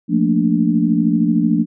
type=chord; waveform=sine; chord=Bb major seventh; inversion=second; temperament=equal; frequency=174.61 / 220 / 233.1 / 293.7 Hz; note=F3 / A3 / Bb3 / D4; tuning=0 / 0 / 0 / 0 cents; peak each=-18 dBFS; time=0.08-1.66 s; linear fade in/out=50 ms; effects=none